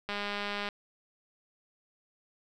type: click train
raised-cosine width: 0.3 ms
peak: -19 dBFS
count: 123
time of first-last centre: 0.09-0.688 s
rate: 204 Hz
effects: none